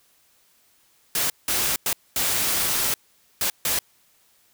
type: noise bursts at uneven times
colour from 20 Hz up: white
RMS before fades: -23 dBFS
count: 6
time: 1.15-1.3 / 1.48-1.76 / 1.86-1.93 / 2.16-2.94 / 3.41-3.5 / 3.65-3.79 s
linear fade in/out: 2 ms
effects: white hiss -61 dBFS RMS until 4.53 s